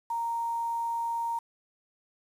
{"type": "tone with quantisation", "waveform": "sine", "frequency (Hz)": 929, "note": "A#5", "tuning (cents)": -6, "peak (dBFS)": -28, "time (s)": [0.1, 1.39], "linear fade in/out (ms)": 5, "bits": 8, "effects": ["resampled to 32000 Hz"]}